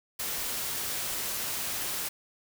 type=noise; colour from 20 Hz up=white; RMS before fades=-33 dBFS; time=0.19-2.09 s; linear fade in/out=10 ms; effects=none